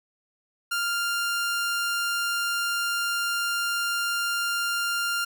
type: tone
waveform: sawtooth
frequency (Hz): 1396.9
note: F6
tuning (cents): 0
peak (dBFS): -21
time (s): 0.71-5.25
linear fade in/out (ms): 10
effects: none